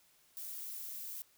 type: noise with amplitude modulation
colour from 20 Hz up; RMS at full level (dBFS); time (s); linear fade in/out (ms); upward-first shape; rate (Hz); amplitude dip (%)
violet; -42; 0.37-1.22; 0; sine; 228; 45
effects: white hiss -68 dBFS RMS until 1.37 s